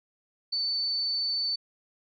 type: tone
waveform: sine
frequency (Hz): 4513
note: C#8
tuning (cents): +30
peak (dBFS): -26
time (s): 0.52-1.56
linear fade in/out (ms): 10
effects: none